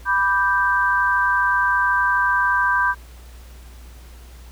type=chord; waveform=sine; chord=G major; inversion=first; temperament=equal; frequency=987.8 / 1174.7 / 1568 Hz; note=B5 / D6 / G6; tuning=0 / 0 / 0 cents; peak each=-20 / -24 / -18 dBFS; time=0.05-2.95 s; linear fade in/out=50 ms; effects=added 60 Hz sine -39 dBFS peak until 4.51 s + pink hiss -49 dBFS RMS until 4.51 s